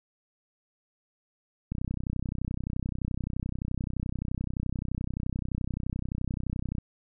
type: click train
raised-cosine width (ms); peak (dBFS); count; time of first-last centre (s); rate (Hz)
5; -19; 161; 1.72-6.783; 31.6
effects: none